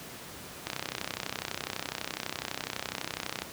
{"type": "click train", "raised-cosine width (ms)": 0.2, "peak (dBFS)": -14, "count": 89, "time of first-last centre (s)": [0.67, 3.42], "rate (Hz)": 32, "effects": ["pink hiss -44 dBFS RMS until 3.52 s", "high-pass 100 Hz 12 dB/octave"]}